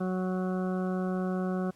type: harmonic tone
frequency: 185 Hz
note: F#3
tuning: in tune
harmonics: 1 / 2 / 3 / 4 / 6 / 7 / 8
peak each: -29 / -35 / -39 / -41 / -45 / -46 / -47 dBFS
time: 0-1.71 s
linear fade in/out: 10 ms
effects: pink hiss -62 dBFS RMS until 1.75 s + low-pass 12000 Hz 12 dB/octave